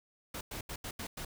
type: noise bursts at uneven times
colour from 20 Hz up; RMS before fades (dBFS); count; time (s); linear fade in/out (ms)
pink; -41; 6; 0.34-0.41 / 0.51-0.61 / 0.69-0.76 / 0.84-0.91 / 0.99-1.07 / 1.17-1.25; 5
effects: none